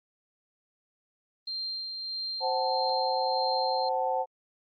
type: tone with tremolo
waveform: sine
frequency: 4172 Hz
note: C8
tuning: 6 cents flat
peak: -31 dBFS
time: 1.47-3.89 s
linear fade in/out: 5 ms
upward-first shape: sine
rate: 1.6 Hz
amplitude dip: 35%
type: chord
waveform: sine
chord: F# diminished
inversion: second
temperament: equal with one note detuned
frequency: 523.3 / 749 / 880 Hz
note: C5 / F#5 / A5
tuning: 0 / +21 / 0 cents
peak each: -30 dBFS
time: 2.4-4.26 s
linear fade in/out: 50 ms
effects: Opus 24 kbps